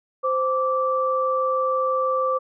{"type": "tone pair together", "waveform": "sine", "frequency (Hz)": [520, 1166.2], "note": ["C5", "D6"], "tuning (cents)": [-11, -13], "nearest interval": "octave + major second", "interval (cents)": 1398, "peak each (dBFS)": -22, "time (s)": [0.23, 2.39], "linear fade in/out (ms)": 20, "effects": []}